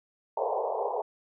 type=band-pass noise; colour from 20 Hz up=pink; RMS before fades=-30 dBFS; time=0.37-1.02 s; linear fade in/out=5 ms; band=410 to 1000 Hz; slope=96 dB/octave; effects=none